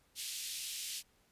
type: band-pass noise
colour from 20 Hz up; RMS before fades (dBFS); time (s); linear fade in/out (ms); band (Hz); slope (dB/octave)
pink; -42; 0.15-1.03; 50; 2900 to 13000; 24
effects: pink hiss -71 dBFS RMS until 1.31 s + resampled to 32000 Hz